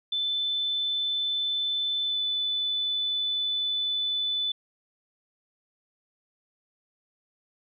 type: tone with pitch glide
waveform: sine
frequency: 3520 to 3496 Hz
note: A7 to A7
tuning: 0 to -12 cents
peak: -25 dBFS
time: 0.12-4.52 s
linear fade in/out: 5 ms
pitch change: -12 cents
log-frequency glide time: 2.04-2.21 s
effects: none